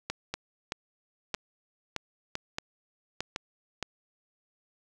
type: two click trains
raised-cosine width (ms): 0.2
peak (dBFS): -14 / -15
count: 7 / 4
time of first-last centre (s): 0.1-3.827 / 0.34-3.361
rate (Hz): 1.61 / 0.993
effects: none